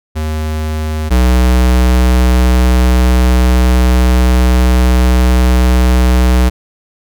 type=tone pair in turn; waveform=square; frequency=77.78 / 62.27 Hz; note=D#2 / B1; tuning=0 / +15 cents; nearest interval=major third; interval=385 cents; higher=first; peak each=-15 / -7 dBFS; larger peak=second; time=0.15-1.1 / 1.1-6.5 s; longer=second; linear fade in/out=20 ms; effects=none